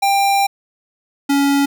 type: tone pair in turn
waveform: square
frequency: 793 / 280.4 Hz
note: G5 / C#4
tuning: +20 / +20 cents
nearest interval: octave + tritone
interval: 1800 cents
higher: first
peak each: -13 / -13 dBFS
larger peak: neither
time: 0.02-0.47 / 1.29-1.66 s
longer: first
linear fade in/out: 10 ms
effects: none